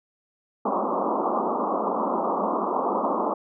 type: band-pass noise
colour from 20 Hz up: white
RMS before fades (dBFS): -25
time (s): 0.65-3.34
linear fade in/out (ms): 5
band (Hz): 190 to 1200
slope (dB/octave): 96
effects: none